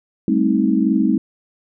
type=chord; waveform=sine; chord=A half-diminished seventh; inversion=third; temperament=just; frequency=198 / 220 / 264 / 316.8 Hz; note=G3 / A3 / C4 / Eb4; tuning=+18 / 0 / +16 / +31 cents; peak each=-19 dBFS; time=0.28-1.18 s; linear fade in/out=2 ms; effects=none